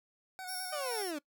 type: tone with vibrato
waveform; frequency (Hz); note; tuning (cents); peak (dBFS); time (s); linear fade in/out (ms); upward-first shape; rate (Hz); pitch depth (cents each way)
25% pulse; 743; F#5; +7; -38; 0.39-1.02; 0; square; 9.6; 28
type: tone with tremolo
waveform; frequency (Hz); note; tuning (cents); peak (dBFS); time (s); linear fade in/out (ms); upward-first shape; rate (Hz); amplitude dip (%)
5% pulse; 5460; F8; -40; -32; 0.47-1.12; 20; sine; 2.5; 55
type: linear sweep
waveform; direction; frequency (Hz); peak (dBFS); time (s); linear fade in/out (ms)
30% pulse; down; 622.3 to 277.2; -33; 0.72-1.19; 10
effects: noise-tail reverb RT60 0.1 s tail -22 dB re dry